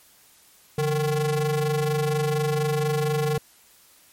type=ring-modulated tone; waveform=square; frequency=155.56 Hz; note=D#3; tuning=in tune; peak=-19 dBFS; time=0.78-3.38 s; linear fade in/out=2 ms; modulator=299 Hz; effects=white hiss -55 dBFS RMS until 4.12 s + MP3 64 kbps